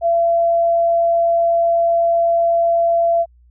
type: tone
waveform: sine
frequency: 677 Hz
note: E5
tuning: 46 cents sharp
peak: -12 dBFS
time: 0.01-3.26 s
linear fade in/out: 50 ms
effects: added 60 Hz sine -47 dBFS peak until 3.5 s